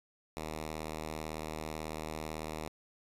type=tone; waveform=5% pulse; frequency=78.1 Hz; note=D#2; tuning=7 cents sharp; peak=-27 dBFS; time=0.37-2.68 s; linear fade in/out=0 ms; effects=resampled to 32000 Hz